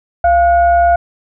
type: tone with frequency modulation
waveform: sine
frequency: 692 Hz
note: F5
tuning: 16 cents flat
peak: -7 dBFS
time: 0.24-0.96 s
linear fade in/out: 5 ms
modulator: 758 Hz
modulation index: 0.44
effects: none